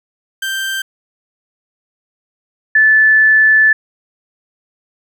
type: tone pair in turn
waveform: 30% pulse / sine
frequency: 1568 / 1744.8 Hz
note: G6 / A6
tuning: 0 / -15 cents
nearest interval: major second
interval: 185 cents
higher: second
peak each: -15 / -6 dBFS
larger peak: second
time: 0.42-0.82 / 2.75-3.73 s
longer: second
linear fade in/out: 5 ms
effects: none